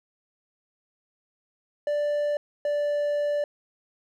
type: tone pair in turn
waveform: triangle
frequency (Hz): 587.3 / 584.9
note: D5 / D5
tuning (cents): 0 / -7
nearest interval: unison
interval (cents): 7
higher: first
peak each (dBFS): -21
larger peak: neither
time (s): 1.87-2.37 / 2.65-3.44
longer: second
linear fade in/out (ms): 2
effects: none